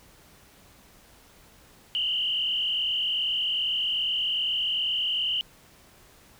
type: tone with frequency modulation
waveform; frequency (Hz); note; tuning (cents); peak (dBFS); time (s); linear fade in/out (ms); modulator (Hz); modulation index
sine; 2960; F#7; 0; -24; 1.95-5.41; 0; 42.5; 3.2
effects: pink hiss -55 dBFS RMS until 6.39 s